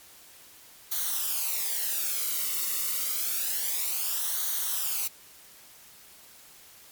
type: noise with flanger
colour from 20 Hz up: blue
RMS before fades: -29 dBFS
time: 0.91-5.08 s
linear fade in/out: 10 ms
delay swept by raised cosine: 0.39 to 1.24 ms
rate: 0.28 Hz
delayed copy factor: -0.7
effects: white hiss -52 dBFS RMS until 6.91 s + MP3 96 kbps